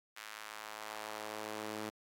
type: tone with high-pass filter sweep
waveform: sawtooth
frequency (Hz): 107.3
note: A2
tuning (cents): -43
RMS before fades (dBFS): -45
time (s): 0.16-1.9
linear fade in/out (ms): 10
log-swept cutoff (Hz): 1600 to 290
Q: 1.1
effects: AAC 64 kbps

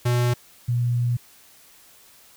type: tone pair in turn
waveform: square / sine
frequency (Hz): 121.8 / 120.82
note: B2 / B2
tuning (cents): -24 / -38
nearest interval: unison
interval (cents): 14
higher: first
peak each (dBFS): -19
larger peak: neither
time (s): 0.05-0.34 / 0.68-1.17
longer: second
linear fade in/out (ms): 10
effects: white hiss -52 dBFS RMS until 2.36 s

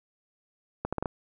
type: accelerating click train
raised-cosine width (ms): 1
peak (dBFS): -15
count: 5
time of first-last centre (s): 0.85-1.058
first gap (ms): 76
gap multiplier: 0.75
effects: none

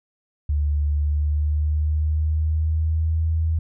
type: tone with pitch glide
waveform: sine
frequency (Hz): 73.42 to 80.53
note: D2 to E2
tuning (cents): 0 to -40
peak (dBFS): -18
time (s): 0.49-3.59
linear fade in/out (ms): 5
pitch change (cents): +160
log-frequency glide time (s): 0.92-3.23
effects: none

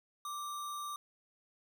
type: tone with sample-and-hold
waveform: sine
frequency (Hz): 1174.7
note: D6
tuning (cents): 0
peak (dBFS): -38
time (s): 0.25-0.96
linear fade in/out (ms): 2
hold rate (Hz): 4900
effects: none

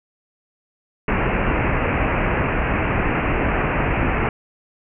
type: low-pass noise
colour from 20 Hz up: pink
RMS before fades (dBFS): -20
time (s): 1.08-4.29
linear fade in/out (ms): 2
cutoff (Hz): 2700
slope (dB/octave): 96
effects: none

